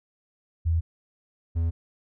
sine / triangle tone pair in turn, 82.5 / 82.98 Hz, E2 / E2, +2 / +12 cents, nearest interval unison, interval 10 cents, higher second, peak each -20 dBFS, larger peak neither, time 0.65-0.81 / 1.55-1.71 s, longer neither, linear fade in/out 20 ms, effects none

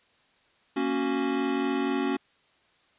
square chord, F# major, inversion first, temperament equal, 233.1 / 277.2 / 370 Hz, A#3 / C#4 / F#4, 0 / 0 / 0 cents, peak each -33 / -28 / -31 dBFS, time 0.76-2.17 s, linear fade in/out 10 ms, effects white hiss -64 dBFS RMS until 2.98 s + resampled to 8000 Hz

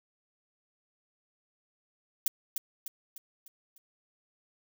violet noise with echo, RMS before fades -26 dBFS, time 2.26-2.28 s, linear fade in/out 2 ms, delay 300 ms, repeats 5, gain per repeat -6 dB, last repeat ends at 3.78 s, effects none

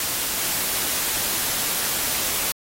white noise, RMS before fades -24 dBFS, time 0-2.52 s, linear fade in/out 2 ms, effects AAC 48 kbps

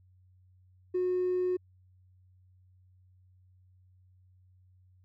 sine tone with hard clipping, 363.9 Hz, F#4, 29 cents flat, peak -27 dBFS, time 0.94-1.57 s, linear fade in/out 10 ms, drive 1 dB, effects added 92 Hz sine -59 dBFS peak until 5.04 s

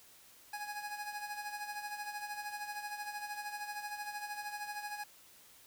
25% pulse tone with tremolo, 831 Hz, G#5, 1 cent sharp, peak -34 dBFS, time 0.53-5.04 s, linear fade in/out 5 ms, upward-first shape sine, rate 13 Hz, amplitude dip 60%, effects white hiss -60 dBFS RMS until 5.66 s

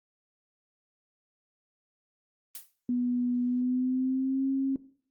blue noise with exponential decay, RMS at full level -36 dBFS, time 2.55-2.72 s, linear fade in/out 1 ms, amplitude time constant 36 ms
sine tone with pitch glide, 245.5 to 269.3 Hz, B3 to C#4, -10 to -50 cents, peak -25 dBFS, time 2.89-4.76 s, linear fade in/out 2 ms, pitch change +160 cents, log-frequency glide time 3.43-4.46 s
effects noise-tail reverb RT60 0.5 s tail -18 dB re dry + Opus 24 kbps

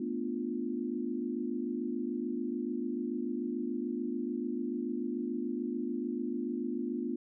sine chord, B half-diminished seventh, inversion third, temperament equal, 220 / 246.9 / 293.7 / 349.2 Hz, A3 / B3 / D4 / F4, 0 / 0 / 0 / 0 cents, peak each -40 / -35 / -39 / -38 dBFS, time 0-7.16 s, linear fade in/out 5 ms, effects none

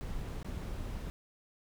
brown noise with dropouts, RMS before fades -39 dBFS, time 0.01-1.1 s, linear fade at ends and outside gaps 0 ms, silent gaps 0.43-0.446 s, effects none

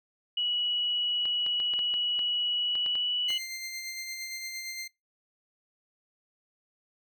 sine tone with pitch glide, 2929 to 2951 Hz, F#7 to F#7, -18 to -5 cents, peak -26 dBFS, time 0.37-3.38 s, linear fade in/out 5 ms, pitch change +13 cents, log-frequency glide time 2.54-3.1 s
clicks, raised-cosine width 0.3 ms, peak -26 dBFS, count 11, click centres 1.255 / 1.464 / 1.601 / 1.737 / 1.791 / 1.94 / 2.192 / 2.754 / 2.862 / 2.954 / 3.304 s
20% pulse tone with tremolo, 2093 Hz, C7, in tune, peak -29 dBFS, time 3.28-4.88 s, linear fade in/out 10 ms, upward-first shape sine, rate 8.7 Hz, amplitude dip 35%
effects noise-tail reverb RT60 0.2 s tail -23 dB re dry

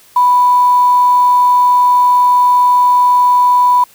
sine tone with quantisation, 987.8 Hz, B5, in tune, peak -6 dBFS, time 0.16-3.84 s, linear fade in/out 5 ms, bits 5, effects white hiss -45 dBFS RMS until 3.94 s

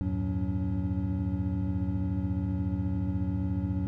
triangle tone cluster, 80.8 / 97.3 / 111.6 / 184.1 / 283.3 Hz, E2 / G2 / A2 / F#3 / C#4, -34 / -12 / +25 / -8 / +38 cents, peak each -31 / -31 / -34 / -31 / -33 dBFS, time 0.01-3.87 s, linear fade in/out 0 ms, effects none

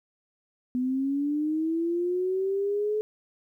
sine linear sweep, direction up, 248 to 430 Hz, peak -24 dBFS, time 0.75-3.01 s, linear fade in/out 0 ms, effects 11-bit

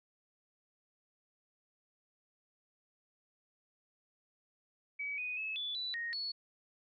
sine tone with pitch steps, 2277 / 2488 / 2590 / 3459 / 3968 / 1866 / 4400 Hz, C#7 / D#7 / E7 / A7 / B7 / A#6 / C#8, +46 / -1 / -31 / -30 / +7 / +1 / -14 cents, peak -36 dBFS, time 4.99-6.32 s, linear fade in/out 10 ms, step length 190 ms, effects none

